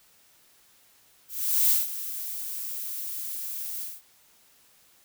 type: noise with ADSR envelope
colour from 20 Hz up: violet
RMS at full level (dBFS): -20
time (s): 1.28-4.02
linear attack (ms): 420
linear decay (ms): 170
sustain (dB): -14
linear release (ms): 200
effects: white hiss -60 dBFS RMS until 5.04 s